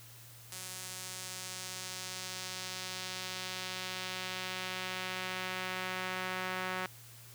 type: tone with band-pass filter sweep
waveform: sawtooth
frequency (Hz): 185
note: F#3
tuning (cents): 0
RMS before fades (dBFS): -40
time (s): 0.52-6.86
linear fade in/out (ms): 0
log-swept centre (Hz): 9000 to 1700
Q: 1
effects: added 117 Hz sine -55 dBFS peak until 7.34 s + white hiss -55 dBFS RMS until 7.34 s